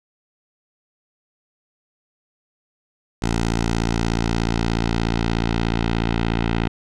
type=tone with low-pass filter sweep; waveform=10% pulse; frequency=56.8 Hz; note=A#1; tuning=44 cents flat; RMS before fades=-21 dBFS; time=3.22-6.68 s; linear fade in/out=5 ms; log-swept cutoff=7300 to 3100 Hz; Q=1.3; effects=none